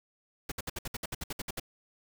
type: noise bursts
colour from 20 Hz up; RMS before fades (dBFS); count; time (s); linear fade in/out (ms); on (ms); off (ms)
pink; -36; 13; 0.49-1.598; 5; 28; 62
effects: none